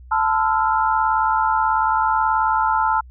sine chord, F major seventh, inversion first, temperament equal with one note detuned, 880 / 1020.8 / 1318.5 / 1396.9 Hz, A5 / C6 / E6 / F6, 0 / -43 / 0 / 0 cents, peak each -18 / -23 / -23 / -24 dBFS, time 0.11-3.01 s, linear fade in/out 10 ms, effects added 62 Hz sine -39 dBFS peak until 3.1 s

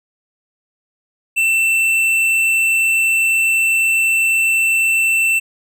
triangle tone with tanh clipping, 2678 Hz, E7, 27 cents sharp, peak -14 dBFS, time 1.36-5.4 s, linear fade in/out 20 ms, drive 15 dB, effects none

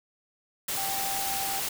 sine tone in noise, 784 Hz, G5, in tune, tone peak -33 dBFS, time 0.77-1.6 s, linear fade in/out 5 ms, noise white, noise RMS -31 dBFS, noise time 0.68-1.69 s, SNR -5 dB, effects none

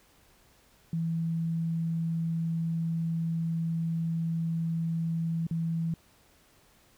sine tone with dropouts, 164.81 Hz, E3, in tune, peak -27 dBFS, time 0.93-5.94 s, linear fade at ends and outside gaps 2 ms, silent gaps 5.468-5.51 s, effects pink hiss -62 dBFS RMS until 6.97 s

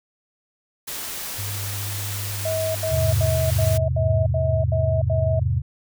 white noise, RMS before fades -31 dBFS, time 0.87-3.78 s, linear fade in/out 10 ms
sine tone, 101 Hz, G#2, 48 cents flat, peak -28 dBFS, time 1.38-4.57 s, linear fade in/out 10 ms
sine tone bursts, 641 Hz, E5, 49 cents flat, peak -22 dBFS, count 8, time 2.45-5.396 s, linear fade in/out 5 ms, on 300 ms, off 78 ms
sine chord, E augmented, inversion none, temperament just, 82.41 / 103.01 / 128.76 Hz, E2 / G#2 / B#2, 0 / -14 / -27 cents, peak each -23 dBFS, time 2.9-5.62 s, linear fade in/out 20 ms
effects none

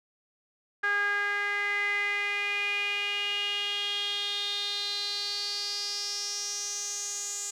sawtooth tone with band-pass filter sweep, 407.5 Hz, G#4, 33 cents flat, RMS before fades -31 dBFS, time 0.83-7.51 s, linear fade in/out 10 ms, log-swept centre 1600 to 7200 Hz, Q 6.6, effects none

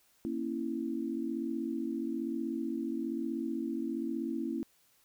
sine chord, A# diminished, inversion none, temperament equal with one note detuned, 233.1 / 274.2 / 329.6 Hz, A#3 / C#4 / E4, 0 / -19 / 0 cents, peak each -37 / -37 / -36 dBFS, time 0.25-4.63 s, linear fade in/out 0 ms, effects white hiss -68 dBFS RMS until 5.04 s

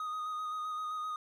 triangle tone with vibrato, 1244.5 Hz, D#6, in tune, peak -33 dBFS, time 0-1.16 s, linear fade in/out 2 ms, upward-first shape square, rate 7.7 Hz, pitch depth 18 cents each way, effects none

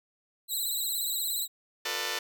5% pulse tone with vibrato, 3950 Hz, B7, in tune, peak -22 dBFS, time 0.48-1.48 s, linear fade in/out 50 ms, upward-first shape sine, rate 17 Hz, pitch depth 67 cents each way
5% pulse chord, B half-diminished seventh, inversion second, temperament just, 355.6 / 444.5 / 493.9 / 592.7 Hz, F4 / A4 / B4 / D5, +31 / +18 / 0 / +16 cents, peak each -28 / -24 / -25 / -27 dBFS, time 1.85-2.19 s, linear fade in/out 5 ms
effects none

